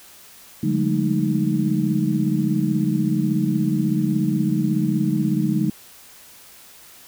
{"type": "tone cluster", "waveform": "sine", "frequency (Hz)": [144.3, 177.4, 202.3, 218.7, 310.9], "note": ["D3", "F3", "G#3", "A3", "D#4"], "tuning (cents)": [-30, 27, -45, -10, -1], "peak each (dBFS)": -24, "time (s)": [0.63, 5.7], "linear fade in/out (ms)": 5, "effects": ["white hiss -46 dBFS RMS until 7.07 s"]}